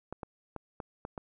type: clicks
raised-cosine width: 1 ms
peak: -24 dBFS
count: 6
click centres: 0.126 / 0.232 / 0.563 / 0.802 / 1.051 / 1.178 s
effects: none